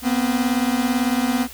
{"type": "beating tone pair", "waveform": "45% pulse", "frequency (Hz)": [239.8, 257.8], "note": ["A#3", "C4"], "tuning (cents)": [49, -26], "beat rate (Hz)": 18, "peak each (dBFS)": -21, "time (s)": [0.02, 1.48], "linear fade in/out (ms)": 50, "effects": ["added 63 Hz sine -44 dBFS peak until 1.53 s", "white hiss -40 dBFS RMS until 1.53 s"]}